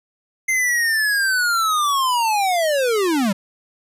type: linear sweep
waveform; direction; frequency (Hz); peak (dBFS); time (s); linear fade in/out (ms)
square; down; 2093 to 182.8; -17; 0.48-3.33; 10
effects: resampled to 32000 Hz